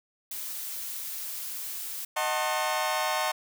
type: noise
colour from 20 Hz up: blue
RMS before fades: -36 dBFS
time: 0.31-2.05 s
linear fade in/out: 5 ms
type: chord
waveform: sawtooth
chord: D# diminished seventh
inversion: none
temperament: just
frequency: 622.3 / 746.7 / 896 / 1075.3 Hz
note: D#5 / F#5 / A5 / C6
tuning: 0 / +16 / +31 / +47 cents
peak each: -28 dBFS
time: 2.16-3.32 s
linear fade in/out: 10 ms
effects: none